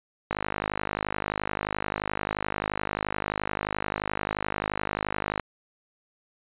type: click train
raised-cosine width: 0.5 ms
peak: -12 dBFS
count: 263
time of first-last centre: 0.31-5.397 s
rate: 51.5 Hz
effects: resampled to 8000 Hz

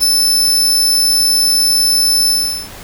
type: tone with ADSR envelope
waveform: sawtooth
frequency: 5274 Hz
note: E8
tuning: in tune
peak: -5 dBFS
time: 0-2.69 s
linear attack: 32 ms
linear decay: 13 ms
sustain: -2 dB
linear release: 400 ms
effects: pink hiss -33 dBFS RMS until 2.83 s

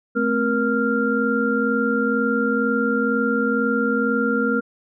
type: tone cluster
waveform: sine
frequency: 218.6 / 260.7 / 472.1 / 1392 Hz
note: A3 / C4 / A#4 / F6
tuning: -11 / -6 / +22 / -6 cents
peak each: -23 dBFS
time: 0.15-4.61 s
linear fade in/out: 20 ms
effects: none

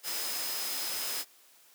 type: tone in noise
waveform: sine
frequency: 5080 Hz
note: D#8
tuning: 35 cents sharp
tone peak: -39 dBFS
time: 0.03-1.25 s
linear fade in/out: 50 ms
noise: white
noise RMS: -35 dBFS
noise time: 0.03-1.25 s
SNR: -7 dB
effects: white hiss -60 dBFS RMS until 1.74 s + high-pass 300 Hz 12 dB/octave

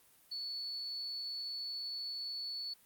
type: tone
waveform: sine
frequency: 4435 Hz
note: C#8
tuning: in tune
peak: -38 dBFS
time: 0.31-2.74 s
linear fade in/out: 10 ms
effects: white hiss -65 dBFS RMS until 2.85 s + Opus 32 kbps

